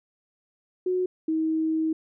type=tone pair in turn; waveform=sine; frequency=366.2 / 318.2 Hz; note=F#4 / D#4; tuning=-18 / +39 cents; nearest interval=major second; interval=243 cents; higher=first; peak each=-22 dBFS; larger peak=neither; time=0.86-1.06 / 1.28-1.93 s; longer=second; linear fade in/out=5 ms; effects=none